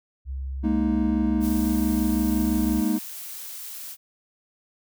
sine tone with pitch glide, 66.8 to 65.35 Hz, C2 to C2, +36 to -1 cents, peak -28 dBFS, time 0.25-2.83 s, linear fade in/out 50 ms, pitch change -37 cents, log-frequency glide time 0.76-1.95 s
triangle chord, Ab suspended second, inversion none, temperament just, 207.7 / 233.6 / 311.5 Hz, Ab3 / Bb3 / Eb4, 0 / +4 / +2 cents, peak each -23 dBFS, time 0.63-2.99 s, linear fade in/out 20 ms
blue noise, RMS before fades -37 dBFS, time 1.4-3.97 s, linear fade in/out 50 ms
effects none

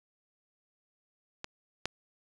clicks, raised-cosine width 0.2 ms, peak -20 / -13 dBFS, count 2, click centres 1.444 / 1.856 s, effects resampled to 22050 Hz

